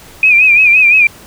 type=tone with vibrato; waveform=sine; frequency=2461 Hz; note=D#7; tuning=20 cents flat; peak=-4 dBFS; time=0.23-1.07 s; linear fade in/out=2 ms; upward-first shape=sine; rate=5.8 Hz; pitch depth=79 cents each way; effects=pink hiss -37 dBFS RMS until 1.26 s